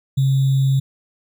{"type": "tone with sample-and-hold", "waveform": "sine", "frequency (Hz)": 134.9, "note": "C#3", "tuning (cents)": -47, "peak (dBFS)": -13, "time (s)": [0.17, 0.8], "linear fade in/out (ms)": 10, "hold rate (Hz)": 3675, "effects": []}